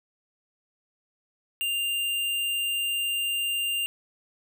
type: tone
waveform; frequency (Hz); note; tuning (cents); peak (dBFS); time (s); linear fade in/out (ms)
square; 2794; F7; 0; -26; 1.61-3.86; 0
effects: none